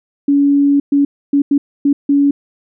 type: tone bursts at uneven times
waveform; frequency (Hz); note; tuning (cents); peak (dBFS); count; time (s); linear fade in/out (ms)
sine; 283.1; C#4; +37; -8; 6; 0.28-0.8 / 0.92-1.05 / 1.33-1.42 / 1.51-1.58 / 1.85-1.93 / 2.09-2.31; 5
effects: none

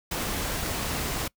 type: noise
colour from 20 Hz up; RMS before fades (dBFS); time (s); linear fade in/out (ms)
pink; -30; 0.11-1.28; 5
effects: noise-tail reverb RT60 0.1 s tail -24 dB re dry

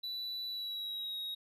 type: tone with pitch glide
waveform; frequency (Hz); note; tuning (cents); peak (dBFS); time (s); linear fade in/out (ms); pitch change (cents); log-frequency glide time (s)
triangle; 3962 to 3787; B7 to A#7; +5 to +27; -36; 0.03-1.35; 10; -78; 0.48-1.17
effects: none

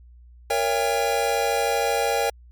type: chord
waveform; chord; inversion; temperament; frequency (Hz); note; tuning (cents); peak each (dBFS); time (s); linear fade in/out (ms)
square; A# diminished seventh; none; just; 466.2 / 559.4 / 671.3 / 805.5; A#4 / C#5 / E5 / G5; 0 / +16 / +31 / +47; -26 / -27 / -30 / -25; 0.5-2.3; 5
effects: added 60 Hz sine -45 dBFS peak until 2.51 s + MP3 96 kbps

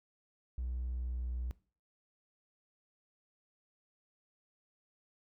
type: tone with pitch glide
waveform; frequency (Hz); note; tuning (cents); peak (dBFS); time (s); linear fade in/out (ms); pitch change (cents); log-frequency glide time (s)
triangle; 61.9 to 61.3; B1 to B1; +5 to -12; -32; 0.58-1.51; 0; -17; 0.89-1.3
effects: noise-tail reverb RT60 0.4 s tail -21 dB re dry + tanh soft clip ceiling -30 dBFS

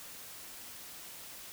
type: silence
effects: white hiss -48 dBFS RMS until 1.52 s

